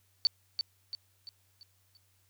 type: tone with echo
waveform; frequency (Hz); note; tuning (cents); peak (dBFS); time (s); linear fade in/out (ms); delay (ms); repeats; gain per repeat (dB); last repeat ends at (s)
sine; 4525; C#8; +35; -21; 0.25-0.27; 0; 340; 5; -7; 1.97
effects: added 95 Hz sine -70 dBFS peak until 2.29 s + white hiss -71 dBFS RMS until 2.29 s